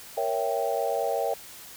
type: chord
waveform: sine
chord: A# diminished seventh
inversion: none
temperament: equal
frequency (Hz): 466.2 / 554.4 / 659.3 / 784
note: A#4 / C#5 / E5 / G5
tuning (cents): 0 / 0 / 0 / 0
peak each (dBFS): -30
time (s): 0.17-1.34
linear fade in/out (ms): 5
effects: white hiss -45 dBFS RMS until 1.76 s